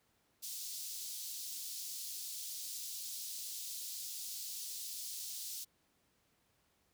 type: high-pass noise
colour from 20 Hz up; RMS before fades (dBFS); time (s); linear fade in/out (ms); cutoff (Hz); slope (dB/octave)
pink; -44; 0.42-5.65; 20; 4200; 24
effects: pink hiss -75 dBFS RMS until 6.93 s + high-pass 60 Hz 12 dB/octave